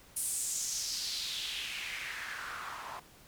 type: noise with band-pass filter sweep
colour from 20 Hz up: white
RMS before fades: -38 dBFS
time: 0.16-3 s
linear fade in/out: 10 ms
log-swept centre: 9900 to 900 Hz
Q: 3.1
effects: pink hiss -58 dBFS RMS until 3.27 s